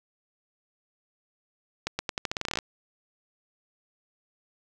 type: accelerating click train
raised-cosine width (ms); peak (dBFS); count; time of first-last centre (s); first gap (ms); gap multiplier
0.2; -11; 15; 1.87-2.588; 120; 0.85
effects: none